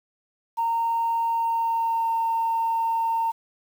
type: tone with pitch glide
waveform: sine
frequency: 921 to 912 Hz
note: A#5 to A#5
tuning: -21 to -38 cents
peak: -20 dBFS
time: 0.57-3.32 s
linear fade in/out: 20 ms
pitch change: -17 cents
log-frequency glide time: 1.25-2.14 s
effects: tanh soft clip ceiling -17 dBFS + 8-bit